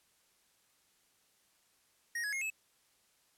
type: tone with pitch steps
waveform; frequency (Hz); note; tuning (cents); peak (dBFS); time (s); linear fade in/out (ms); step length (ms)
square; 1872 / 1678 / 2149 / 2597; A#6 / G#6 / C7 / E7; +7 / +17 / +46 / -26; -35; 2.15-2.502; 5; 88
effects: white hiss -71 dBFS RMS until 3.37 s + low-pass 12000 Hz 12 dB/octave